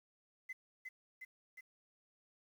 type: tone with echo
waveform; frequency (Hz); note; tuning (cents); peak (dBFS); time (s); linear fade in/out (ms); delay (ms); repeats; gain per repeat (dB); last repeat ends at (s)
sine; 2037; C7; -47; -40; 0.49-0.53; 10; 360; 3; -3; 1.61
effects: tanh soft clip ceiling -39 dBFS + 11-bit